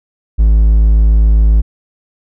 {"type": "tone", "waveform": "triangle", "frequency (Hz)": 53.7, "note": "A1", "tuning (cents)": -41, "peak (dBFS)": -3, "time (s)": [0.38, 1.62], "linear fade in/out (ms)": 20, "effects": []}